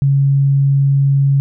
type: tone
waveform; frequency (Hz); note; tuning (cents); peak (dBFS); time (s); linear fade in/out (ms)
sine; 138.59; C#3; 0; -9; 0.02-1.4; 0
effects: none

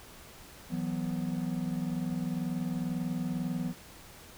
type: chord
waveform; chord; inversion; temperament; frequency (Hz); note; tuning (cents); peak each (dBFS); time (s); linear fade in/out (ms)
triangle; E suspended second; none; equal; 164.81 / 185 / 246.9; E3 / F#3 / B3; 0 / 0 / 0; -33; 0.69-3.74; 50
effects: pink hiss -51 dBFS RMS until 4.37 s

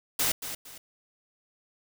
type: noise with echo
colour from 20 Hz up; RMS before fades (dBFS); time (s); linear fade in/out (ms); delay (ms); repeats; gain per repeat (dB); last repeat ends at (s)
white; -26; 0.19-0.32; 5; 230; 2; -10; 0.78
effects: none

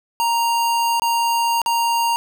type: tone with dropouts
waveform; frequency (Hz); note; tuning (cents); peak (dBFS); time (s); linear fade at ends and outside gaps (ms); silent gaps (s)
square; 932.3; A#5; 0; -17; 0.2-2.16; 0; 0.997-1.02 / 1.617-1.661
effects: none

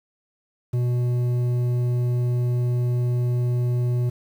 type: tone with low-pass filter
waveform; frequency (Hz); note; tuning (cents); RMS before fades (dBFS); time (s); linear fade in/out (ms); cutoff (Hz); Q
square; 122.5; B2; -14; -22; 0.73-4.1; 10; 380; 0.55
effects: 8-bit

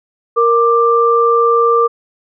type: tone pair together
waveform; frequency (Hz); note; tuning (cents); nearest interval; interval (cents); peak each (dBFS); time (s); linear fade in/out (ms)
sine; 466.2 / 1181.6; A#4 / D6; 0 / +10; octave + major third; 1610; -11; 0.36-1.88; 20
effects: none

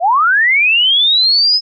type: linear sweep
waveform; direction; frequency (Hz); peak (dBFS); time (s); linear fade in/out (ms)
sine; up; 641 to 5150; -8; 0-1.61; 50
effects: none

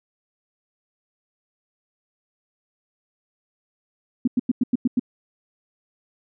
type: tone bursts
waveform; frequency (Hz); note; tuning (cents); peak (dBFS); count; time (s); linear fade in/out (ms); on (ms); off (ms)
sine; 246.9; B3; 0; -15; 7; 4.25-4.996; 5; 26; 94
effects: none

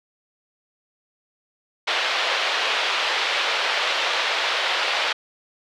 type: band-pass noise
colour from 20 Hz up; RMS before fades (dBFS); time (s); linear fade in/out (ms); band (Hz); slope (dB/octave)
white; -23; 1.87-5.13; 10; 480 to 3800; 24
effects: none

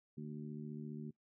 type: harmonic tone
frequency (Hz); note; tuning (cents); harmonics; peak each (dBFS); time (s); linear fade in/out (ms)
74.8; D2; +32; 2 / 3 / 4 / 5; -46 / -46 / -54 / -53; 0.17-1.11; 10
effects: noise-tail reverb RT60 0.1 s tail -21 dB re dry

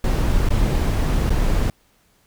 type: noise with dropouts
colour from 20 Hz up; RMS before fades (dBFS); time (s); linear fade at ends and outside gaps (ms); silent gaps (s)
brown; -18; 0.04-1.7; 2; 0.489-0.504 / 1.296-1.303
effects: pink hiss -60 dBFS RMS until 2.26 s

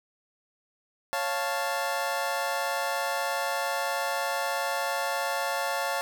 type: chord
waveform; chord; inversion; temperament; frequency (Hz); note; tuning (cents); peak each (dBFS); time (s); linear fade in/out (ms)
25% pulse; Db augmented; none; equal; 554.4 / 698.5 / 880; Db5 / F5 / A5; 0 / 0 / 0; -28; 1.13-6.01; 0
effects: none

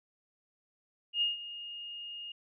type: tone with ADSR envelope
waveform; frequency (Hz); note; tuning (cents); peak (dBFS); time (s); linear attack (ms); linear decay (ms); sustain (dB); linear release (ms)
sine; 2845; F7; +31; -25; 1.13-2.32; 85; 150; -15; 4
effects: none

